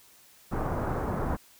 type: low-pass noise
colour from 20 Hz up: pink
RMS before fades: -30 dBFS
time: 0.51-1.37 s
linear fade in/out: 20 ms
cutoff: 1300 Hz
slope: 24 dB/octave
effects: white hiss -57 dBFS RMS until 1.59 s